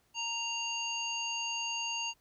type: harmonic tone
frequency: 930 Hz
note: A#5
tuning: 4 cents flat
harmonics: 1 / 3 / 5 / 7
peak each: -40 / -35 / -42 / -41 dBFS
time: 0.14-2.14 s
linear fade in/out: 50 ms
effects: pink hiss -71 dBFS RMS until 2.2 s